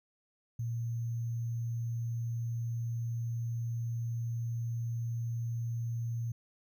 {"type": "tone with sample-and-hold", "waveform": "sine", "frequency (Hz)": 116.5, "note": "A#2", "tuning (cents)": -1, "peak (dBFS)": -32, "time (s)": [0.59, 6.32], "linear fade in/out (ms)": 5, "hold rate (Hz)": 6300, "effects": []}